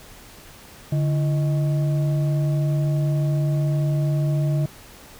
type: tone with frequency modulation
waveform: sine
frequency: 146 Hz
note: D3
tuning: 10 cents flat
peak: -18 dBFS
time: 0.92-4.66 s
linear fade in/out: 5 ms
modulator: 480 Hz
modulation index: 0.38
effects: pink hiss -45 dBFS RMS until 5.19 s